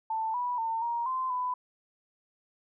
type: tone with pitch steps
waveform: sine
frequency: 887 / 980 / 903 / 941 / 1035 / 999 Hz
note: A5 / B5 / A5 / A#5 / C6 / B5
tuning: +14 / -14 / +45 / +16 / -19 / +20 cents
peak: -28 dBFS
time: 0.1-1.54 s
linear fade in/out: 5 ms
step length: 240 ms
effects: none